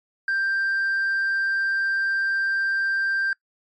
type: tone with tanh clipping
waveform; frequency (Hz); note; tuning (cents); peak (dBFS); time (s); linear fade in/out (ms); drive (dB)
sine; 1578; G6; +11; -21; 0.28-3.33; 2; 1
effects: noise-tail reverb RT60 0.1 s tail -23 dB re dry + MP3 64 kbps